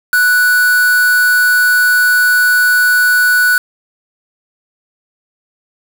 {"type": "tone with quantisation", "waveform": "triangle", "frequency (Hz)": 1480, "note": "F#6", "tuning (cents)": 0, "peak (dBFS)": -6, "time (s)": [0.13, 3.58], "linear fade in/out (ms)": 2, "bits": 3, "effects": []}